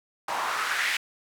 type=noise with band-pass filter sweep; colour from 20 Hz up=white; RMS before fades=-28 dBFS; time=0.28-0.97 s; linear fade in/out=5 ms; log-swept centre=850 to 2200 Hz; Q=2.8; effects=none